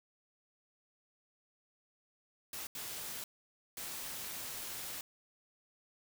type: noise bursts at uneven times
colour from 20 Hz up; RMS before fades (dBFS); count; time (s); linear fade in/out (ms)
white; -43; 3; 2.53-2.67 / 2.75-3.24 / 3.77-5.01; 2
effects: none